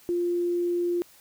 sine tone, 349.2 Hz, F4, in tune, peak -23 dBFS, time 0.09-1.02 s, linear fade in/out 0 ms, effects white hiss -55 dBFS RMS until 1.2 s

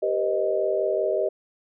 sine chord, C minor seventh, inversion second, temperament equal with one note detuned, 392 / 478.2 / 523.3 / 622.3 Hz, G4 / Bb4 / C5 / Eb5, 0 / +44 / 0 / 0 cents, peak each -26 / -29 / -30 / -24 dBFS, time 0.02-1.29 s, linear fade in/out 10 ms, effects none

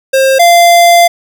square tone pair in turn, 533 / 690.7 Hz, C5 / F5, +32 / -19 cents, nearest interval major third, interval 449 cents, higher second, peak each -6 / -3 dBFS, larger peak second, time 0.13-0.39 / 0.39-1.08 s, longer second, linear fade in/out 10 ms, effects none

